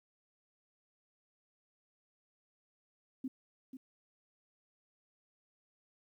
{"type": "tone with echo", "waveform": "sine", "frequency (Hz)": 261.6, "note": "C4", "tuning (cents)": 0, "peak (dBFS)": -35, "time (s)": [3.24, 3.28], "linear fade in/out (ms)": 5, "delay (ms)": 490, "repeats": 1, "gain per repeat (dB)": -9, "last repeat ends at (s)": 3.77, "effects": ["12-bit"]}